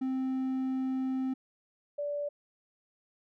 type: tone pair in turn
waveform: triangle / sine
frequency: 261.6 / 580.9 Hz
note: C4 / D5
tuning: 0 / -19 cents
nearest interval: octave + major second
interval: 1381 cents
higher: second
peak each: -27 / -31 dBFS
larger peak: first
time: 0.01-1.34 / 1.98-2.29 s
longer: first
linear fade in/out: 10 ms
effects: none